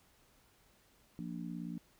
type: harmonic tone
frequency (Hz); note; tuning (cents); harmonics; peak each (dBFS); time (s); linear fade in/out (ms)
58.3; A#1; +1; 3 / 4 / 5; -42 / -44 / -46; 1.19-1.78; 0
effects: pink hiss -68 dBFS RMS until 1.99 s